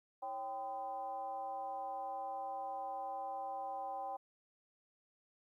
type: tone with frequency modulation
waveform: sine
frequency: 784 Hz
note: G5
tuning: in tune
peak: -39 dBFS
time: 0.22-4.17 s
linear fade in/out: 10 ms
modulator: 233 Hz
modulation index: 0.74
effects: 13-bit